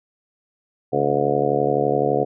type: harmonic tone with a mistuned harmonic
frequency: 71.8 Hz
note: D2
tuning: 39 cents flat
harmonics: 2 / 3 / 4 / 5 / 6 / 7 / 8 / 9 / 10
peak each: -28 / -31 / -27 / -28 / -22 / -23 / -29 / -28 / -24 dBFS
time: 0.92-2.25 s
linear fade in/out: 20 ms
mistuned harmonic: 2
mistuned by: -90 cents
effects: none